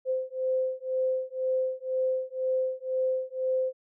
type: beating tone pair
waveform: sine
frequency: 517 / 519 Hz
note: C5 / C5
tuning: -21 / -14 cents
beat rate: 2 Hz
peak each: -29 dBFS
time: 0.05-3.73 s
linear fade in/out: 50 ms
effects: none